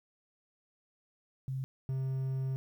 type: tone pair in turn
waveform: sine / triangle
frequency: 132.6 / 132.6 Hz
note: C3 / C3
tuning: +23 / +23 cents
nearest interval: unison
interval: 0 cents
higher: neither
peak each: -33 / -29 dBFS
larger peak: second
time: 1.48-1.64 / 1.89-2.56 s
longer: second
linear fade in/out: 0 ms
effects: 11-bit